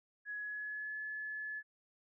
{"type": "tone with pitch glide", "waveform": "sine", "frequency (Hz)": [1679, 1717.3], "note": ["G#6", "A6"], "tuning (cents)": [18, -43], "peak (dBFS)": -39, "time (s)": [0.25, 1.63], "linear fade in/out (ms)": 50, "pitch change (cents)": 39, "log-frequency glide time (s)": [0.35, 0.97], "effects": []}